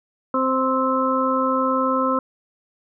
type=harmonic tone; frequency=261.7 Hz; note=C4; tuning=in tune; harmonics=1 / 2 / 4 / 5; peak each=-23 / -23 / -23 / -23 dBFS; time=0.34-2.19 s; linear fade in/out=2 ms; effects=none